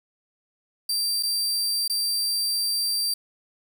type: tone with dropouts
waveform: sawtooth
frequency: 4699 Hz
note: D8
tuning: in tune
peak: -20 dBFS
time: 0.89-3.14 s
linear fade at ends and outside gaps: 5 ms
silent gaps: 1.227-1.232 / 1.879-1.897 s
effects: 8-bit